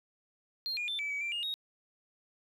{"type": "tone with pitch steps", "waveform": "sine", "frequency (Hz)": [4203, 2431, 3545, 2305, 2274, 2356, 2843, 3763], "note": ["C8", "D#7", "A7", "D7", "C#7", "D7", "F7", "A#7"], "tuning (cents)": [7, -41, 12, -33, 44, 5, 30, 16], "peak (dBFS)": -31, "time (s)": [0.66, 1.54], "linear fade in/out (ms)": 0, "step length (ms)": 110, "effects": ["tanh soft clip ceiling -30 dBFS", "11-bit"]}